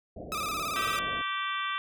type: low-pass noise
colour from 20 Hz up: white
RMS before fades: -42 dBFS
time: 0.16-1.22 s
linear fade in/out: 5 ms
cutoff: 710 Hz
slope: 96 dB/octave
type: tone with vibrato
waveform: sawtooth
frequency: 1238 Hz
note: D#6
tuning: 9 cents flat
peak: -27 dBFS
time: 0.32-0.99 s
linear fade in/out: 0 ms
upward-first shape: square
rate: 18 Hz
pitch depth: 65 cents each way
type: harmonic tone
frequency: 388.4 Hz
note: G4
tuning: 16 cents flat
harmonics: 3 / 4 / 5 / 6 / 7 / 8 / 9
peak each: -32 / -37 / -39 / -40 / -41 / -42 / -39 dBFS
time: 0.76-1.78 s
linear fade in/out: 0 ms
effects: none